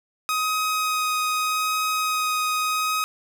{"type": "tone with vibrato", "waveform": "sawtooth", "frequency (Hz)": 1257, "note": "D#6", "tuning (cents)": 17, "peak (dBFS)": -18, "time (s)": [0.29, 3.04], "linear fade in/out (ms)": 0, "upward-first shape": "sine", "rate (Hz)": 0.81, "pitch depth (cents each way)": 8, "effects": []}